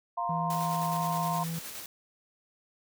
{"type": "chord", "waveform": "sine", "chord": "F suspended fourth", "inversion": "none", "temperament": "just", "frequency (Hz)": [698.5, 931.3, 1047.7], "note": ["F5", "Bb5", "C6"], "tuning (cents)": [0, -2, 2], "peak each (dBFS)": -33, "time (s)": [0.17, 1.44], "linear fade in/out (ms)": 10}
{"type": "tone", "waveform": "triangle", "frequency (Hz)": 164.81, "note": "E3", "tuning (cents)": 0, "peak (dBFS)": -30, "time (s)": [0.29, 1.59], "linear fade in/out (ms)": 5}
{"type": "noise with tremolo", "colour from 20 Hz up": "white", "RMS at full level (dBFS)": -40, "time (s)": [0.5, 1.86], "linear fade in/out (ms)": 2, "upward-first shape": "square", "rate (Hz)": 9.6, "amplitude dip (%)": 30}
{"effects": []}